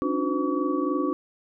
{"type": "tone cluster", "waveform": "sine", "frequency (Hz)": [279.6, 303, 362, 508, 1136], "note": ["C#4", "D#4", "F#4", "B4", "C#6"], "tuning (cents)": [15, -46, -38, 49, 42], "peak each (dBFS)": [-27, -28, -29, -33, -31], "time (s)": [0.02, 1.13], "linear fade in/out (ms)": 0, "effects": []}